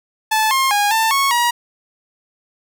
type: tone with pitch steps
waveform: sawtooth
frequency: 871 / 1067 / 820 / 891 / 1102 / 956 Hz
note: A5 / C6 / G#5 / A5 / C#6 / A#5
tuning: -18 / +34 / -22 / +22 / -11 / +43 cents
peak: -10 dBFS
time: 0.31-1.51 s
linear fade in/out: 10 ms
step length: 200 ms
effects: none